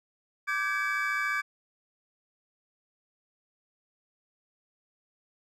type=tone cluster; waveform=triangle; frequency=1171 / 1549 / 1663 / 2293 Hz; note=D6 / G6 / G#6 / D7; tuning=-5 / -21 / +2 / -42 cents; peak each=-31 dBFS; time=0.47-1.42 s; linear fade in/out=20 ms; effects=none